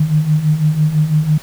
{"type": "beating tone pair", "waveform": "sine", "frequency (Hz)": [149.3, 155.3], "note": ["D3", "D#3"], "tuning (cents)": [29, -3], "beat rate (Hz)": 6, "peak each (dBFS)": [-17, -12], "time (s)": [0, 1.38], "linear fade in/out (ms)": 5, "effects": ["pink hiss -37 dBFS RMS until 1.42 s"]}